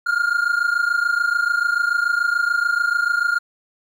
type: tone pair together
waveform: triangle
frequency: 1396.9 / 1423.8 Hz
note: F6 / F6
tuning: 0 / +33 cents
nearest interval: unison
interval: 33 cents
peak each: -18 dBFS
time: 0.06-3.39 s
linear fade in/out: 10 ms
effects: none